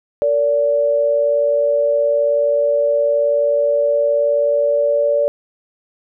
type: tone pair together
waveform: sine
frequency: 457.9 / 576.9 Hz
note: A#4 / D5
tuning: -31 / -31 cents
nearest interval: major third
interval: 400 cents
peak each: -21 / -13 dBFS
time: 0.22-5.28 s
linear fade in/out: 0 ms
effects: none